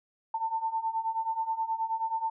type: beating tone pair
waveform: sine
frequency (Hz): 890 / 899.4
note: A5 / A5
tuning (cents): +20 / +38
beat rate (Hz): 9.4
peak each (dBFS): -33 / -30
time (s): 0.34-2.3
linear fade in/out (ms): 5
effects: none